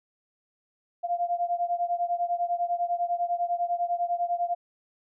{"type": "beating tone pair", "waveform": "sine", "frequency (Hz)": [694, 704], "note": ["F5", "F5"], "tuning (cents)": [-11, 14], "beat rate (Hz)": 10, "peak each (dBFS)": [-27, -29], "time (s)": [1.03, 4.55], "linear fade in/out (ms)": 20, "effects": []}